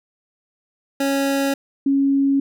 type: tone pair in turn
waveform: 25% pulse / sine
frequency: 275.8 / 275.8 Hz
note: C#4 / C#4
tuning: -9 / -9 cents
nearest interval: unison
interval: 0 cents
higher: neither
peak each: -14 dBFS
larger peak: neither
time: 1-1.54 / 1.86-2.4 s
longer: neither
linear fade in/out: 5 ms
effects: none